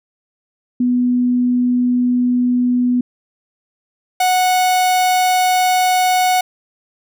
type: tone pair in turn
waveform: sine / 45% pulse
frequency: 246.9 / 736.2 Hz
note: B3 / F#5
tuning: 0 / -9 cents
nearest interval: octave + perfect fifth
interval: 1891 cents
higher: second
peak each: -12 dBFS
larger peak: neither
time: 0.8-3.01 / 4.2-6.41 s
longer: neither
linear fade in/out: 5 ms
effects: none